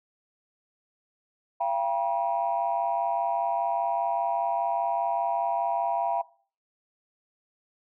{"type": "tone cluster", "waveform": "sine", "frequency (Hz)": [683, 788, 961], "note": ["F5", "G5", "B5"], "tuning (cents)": [-39, 9, -48], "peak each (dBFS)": -28, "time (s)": [1.6, 6.22], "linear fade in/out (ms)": 10, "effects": ["noise-tail reverb RT60 0.4 s tail -18 dB re dry", "tanh soft clip ceiling -16 dBFS"]}